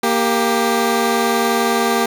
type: tone pair together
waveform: 15% pulse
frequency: 233.1 / 395 Hz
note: A#3 / G4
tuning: 0 / +13 cents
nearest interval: major sixth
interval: 913 cents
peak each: -11 dBFS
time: 0.03-2.06 s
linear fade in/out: 5 ms
effects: none